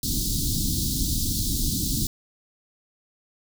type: band-stop noise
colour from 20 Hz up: pink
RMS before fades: -25 dBFS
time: 0.03-2.07 s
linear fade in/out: 2 ms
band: 310 to 3800 Hz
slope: 48 dB/octave
effects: none